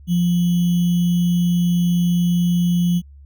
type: tone with sample-and-hold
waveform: sine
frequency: 174.61 Hz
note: F3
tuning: in tune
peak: -14 dBFS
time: 0.07-3.02 s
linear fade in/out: 50 ms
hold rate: 3150 Hz
effects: added 70 Hz sine -40 dBFS peak until 3.25 s